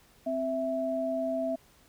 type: tone pair together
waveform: sine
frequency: 261.3 / 659 Hz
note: C4 / E5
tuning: -2 / -1 cents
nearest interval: octave + major third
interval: 1601 cents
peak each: -33 / -29 dBFS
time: 0.26-1.56 s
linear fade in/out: 10 ms
effects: pink hiss -61 dBFS RMS until 1.88 s

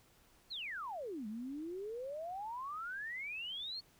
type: exponential two-way sweep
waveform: sine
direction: down then up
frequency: 4436 to 205.4 to 4436 Hz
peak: -40 dBFS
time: 0.5-3.81 s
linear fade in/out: 20 ms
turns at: 1.27 s
effects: pink hiss -67 dBFS RMS until 3.99 s

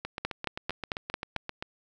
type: two click trains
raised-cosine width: 0.3 ms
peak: -18 / -13 dBFS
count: 13 / 6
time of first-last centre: 0.05-1.625 / 0.25-1.364 s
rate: 7.62 / 4.49 Hz
effects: none

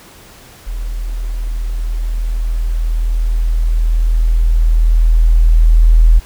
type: tone with level ramp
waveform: sine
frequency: 40.54 Hz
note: E1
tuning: 28 cents flat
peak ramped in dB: -18 to -3 dBFS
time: 0.66-6.2 s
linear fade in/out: 20 ms
effects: pink hiss -40 dBFS RMS until 6.25 s

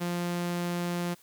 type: tone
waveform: sawtooth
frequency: 174.61 Hz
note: F3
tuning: in tune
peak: -25 dBFS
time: 0-1.15 s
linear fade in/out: 20 ms
effects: white hiss -59 dBFS RMS until 1.22 s

